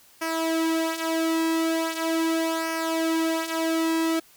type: tone with flanger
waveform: sawtooth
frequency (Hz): 325.6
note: E4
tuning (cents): -21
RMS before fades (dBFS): -25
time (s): 0.21-4.2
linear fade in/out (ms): 10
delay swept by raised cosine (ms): 0.26 to 4.46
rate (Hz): 0.4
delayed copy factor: -0.65
effects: white hiss -55 dBFS RMS until 4.36 s